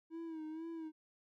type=tone with vibrato; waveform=triangle; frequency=321.2 Hz; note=E4; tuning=45 cents flat; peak=-40 dBFS; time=0.1-0.92 s; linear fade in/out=50 ms; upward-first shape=sine; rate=2.1 Hz; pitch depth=61 cents each way; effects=none